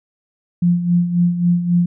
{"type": "tone with tremolo", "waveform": "sine", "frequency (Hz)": 174.61, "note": "F3", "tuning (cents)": 0, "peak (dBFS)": -10, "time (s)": [0.62, 1.86], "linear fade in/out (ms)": 5, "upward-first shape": "sine", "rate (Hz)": 3.7, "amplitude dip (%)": 65, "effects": []}